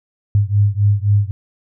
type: beating tone pair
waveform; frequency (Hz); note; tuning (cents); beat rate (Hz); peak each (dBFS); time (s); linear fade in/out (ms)
sine; 100.7 / 104.5; G2 / G#2; +47 / +11; 3.8; -14 / -15; 0.35-1.31; 0
effects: none